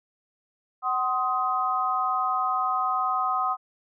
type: chord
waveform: sine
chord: C diminished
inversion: second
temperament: just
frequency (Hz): 753.5 / 1046.5 / 1255.8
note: Gb5 / C6 / Eb6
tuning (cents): +31 / 0 / +16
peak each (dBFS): -28 / -29 / -25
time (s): 0.82-3.57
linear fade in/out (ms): 50
effects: none